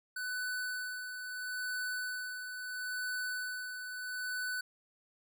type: tone with tremolo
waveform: square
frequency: 1497 Hz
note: F#6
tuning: 20 cents sharp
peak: -35 dBFS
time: 0.16-4.61 s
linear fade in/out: 5 ms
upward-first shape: sine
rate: 0.75 Hz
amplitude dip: 50%
effects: none